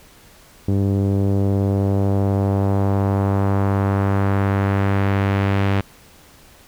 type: tone with low-pass filter sweep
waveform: sawtooth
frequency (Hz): 98.6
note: G2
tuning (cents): +11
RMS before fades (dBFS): -18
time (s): 0.68-5.81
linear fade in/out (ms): 5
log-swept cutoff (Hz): 360 to 2700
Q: 1.2
effects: pink hiss -48 dBFS RMS until 6.67 s